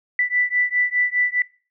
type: beating tone pair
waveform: sine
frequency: 1975.5 / 1980.4 Hz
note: B6 / B6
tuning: 0 / +4 cents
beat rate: 4.9 Hz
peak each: -21 dBFS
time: 0.19-1.42 s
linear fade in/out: 2 ms
effects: noise-tail reverb RT60 0.4 s tail -22 dB re dry